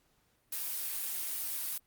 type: noise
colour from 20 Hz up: blue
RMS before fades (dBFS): -36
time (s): 0.52-1.78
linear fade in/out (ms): 5
effects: pink hiss -72 dBFS RMS until 1.86 s + Opus 48 kbps